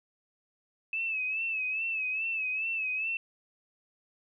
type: tone with vibrato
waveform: sine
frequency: 2600 Hz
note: E7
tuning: 24 cents flat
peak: -29 dBFS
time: 0.93-3.17 s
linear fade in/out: 2 ms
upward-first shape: sine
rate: 2.4 Hz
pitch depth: 66 cents each way
effects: none